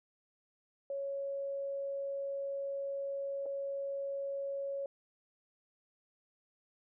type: tone with dropouts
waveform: sine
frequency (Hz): 554.4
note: C#5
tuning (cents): 0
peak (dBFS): -35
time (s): 0.9-4.86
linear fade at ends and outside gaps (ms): 2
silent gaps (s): 3.458-3.462
effects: none